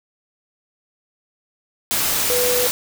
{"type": "tone in noise", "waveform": "sine", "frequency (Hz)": 493.9, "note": "B4", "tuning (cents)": 0, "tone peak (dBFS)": -19, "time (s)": [2.3, 2.67], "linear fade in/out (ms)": 0, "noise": "white", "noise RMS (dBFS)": -20, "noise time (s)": [1.91, 2.71], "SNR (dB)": -2, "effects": []}